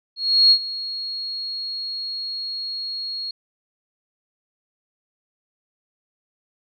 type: tone with ADSR envelope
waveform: sine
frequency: 4300 Hz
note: C8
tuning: 47 cents sharp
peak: -9 dBFS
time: 0.16-3.31 s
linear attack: 350 ms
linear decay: 72 ms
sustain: -17 dB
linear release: 4 ms
effects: none